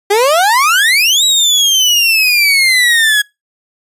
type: exponential two-way sweep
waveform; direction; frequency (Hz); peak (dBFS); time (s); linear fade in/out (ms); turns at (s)
30% pulse; up then down; 392 to 3900 to 1657; -5; 0.1-3.22; 10; 1.24
effects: noise-tail reverb RT60 0.2 s tail -23 dB re dry + resampled to 32000 Hz